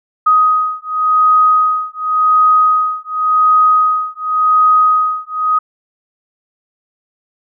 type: beating tone pair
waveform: sine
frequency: 1253 / 1253.9 Hz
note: D#6 / D#6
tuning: +12 / +13 cents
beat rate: 0.9 Hz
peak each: -12 dBFS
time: 0.26-5.59 s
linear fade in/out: 10 ms
effects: none